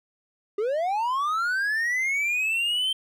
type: linear sweep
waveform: triangle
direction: up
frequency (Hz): 394 to 3136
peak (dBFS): -21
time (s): 0.58-2.93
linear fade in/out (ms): 5
effects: none